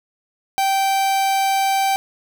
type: tone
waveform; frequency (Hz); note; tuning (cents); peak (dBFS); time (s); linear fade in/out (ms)
45% pulse; 779; G5; -11; -16; 0.58-1.96; 0
effects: none